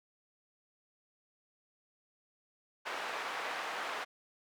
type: band-pass noise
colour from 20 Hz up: white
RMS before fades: -39 dBFS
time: 2.85-4.05 s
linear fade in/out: 20 ms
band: 570 to 1700 Hz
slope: 12 dB/octave
effects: none